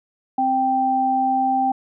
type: tone pair together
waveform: sine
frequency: 261.6 / 783.9 Hz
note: C4 / G5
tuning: 0 / 0 cents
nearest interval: octave + perfect fifth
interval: 1900 cents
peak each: -24 / -17 dBFS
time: 0.38-1.72 s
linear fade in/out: 5 ms
effects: none